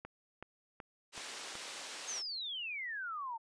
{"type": "click train", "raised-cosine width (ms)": 0.5, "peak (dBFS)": -30, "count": 5, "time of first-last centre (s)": [0.05, 1.554], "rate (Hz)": 2.66}
{"type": "band-pass noise", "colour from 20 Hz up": "white", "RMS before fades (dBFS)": -46, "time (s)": [1.12, 2.23], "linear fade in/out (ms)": 50, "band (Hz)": [340, 6200], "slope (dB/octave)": 12}
{"type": "exponential sweep", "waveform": "sine", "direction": "down", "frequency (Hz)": [6610, 880], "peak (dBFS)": -38, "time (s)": [2.07, 3.38], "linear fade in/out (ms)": 20}
{"effects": ["resampled to 22050 Hz"]}